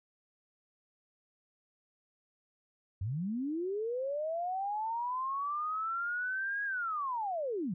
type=linear two-way sweep; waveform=sine; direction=up then down; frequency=86.3 to 1659 to 156.8 Hz; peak=-32 dBFS; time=3.01-7.74 s; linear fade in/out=5 ms; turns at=6.64 s; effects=none